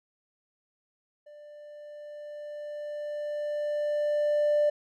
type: tone with level ramp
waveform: triangle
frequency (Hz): 592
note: D5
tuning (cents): +14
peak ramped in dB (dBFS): -45 to -17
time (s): 1.26-4.7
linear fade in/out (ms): 10
effects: tanh soft clip ceiling -17 dBFS